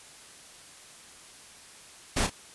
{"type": "noise with echo", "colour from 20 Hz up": "pink", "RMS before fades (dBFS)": -26, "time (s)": [2.16, 2.27], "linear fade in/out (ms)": 10, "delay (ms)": 31, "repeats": 1, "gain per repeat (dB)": -9, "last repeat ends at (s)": 2.301, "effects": ["white hiss -50 dBFS RMS until 2.54 s", "resampled to 24000 Hz"]}